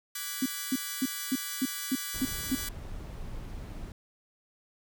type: chord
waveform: 5% pulse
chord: G# half-diminished seventh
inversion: second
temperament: equal with one note detuned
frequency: 1164.5 / 1480 / 1661.2 / 1975.5 Hz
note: D6 / F#6 / G#6 / B6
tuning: -15 / 0 / 0 / 0 cents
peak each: -29 dBFS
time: 0.15-2.69 s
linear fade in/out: 5 ms
type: tone bursts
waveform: sine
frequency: 261.6 Hz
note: C4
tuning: in tune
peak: -24 dBFS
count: 8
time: 0.42-2.552 s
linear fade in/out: 5 ms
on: 39 ms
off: 260 ms
type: noise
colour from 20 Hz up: brown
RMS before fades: -40 dBFS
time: 2.14-3.92 s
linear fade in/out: 2 ms
effects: none